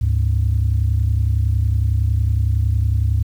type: tone pair together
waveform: sine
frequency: 72.95 / 103.83 Hz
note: D2 / G#2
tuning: -11 / 0 cents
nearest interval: tritone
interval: 611 cents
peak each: -16 dBFS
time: 0.01-3.23 s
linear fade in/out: 10 ms
effects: tanh soft clip ceiling -9 dBFS + 8-bit